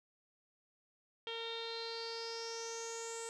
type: tone with low-pass filter sweep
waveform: sawtooth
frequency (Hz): 458.4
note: A#4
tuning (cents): -29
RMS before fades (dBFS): -43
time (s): 1.27-3.29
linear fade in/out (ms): 0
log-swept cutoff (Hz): 3300 to 7900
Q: 8.6
effects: none